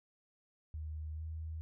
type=tone with pitch glide; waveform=sine; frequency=77.5 to 79.68 Hz; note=D#2 to D#2; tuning=-6 to +42 cents; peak=-39 dBFS; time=0.74-1.61 s; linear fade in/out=0 ms; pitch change=+48 cents; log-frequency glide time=1.14-1.23 s; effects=none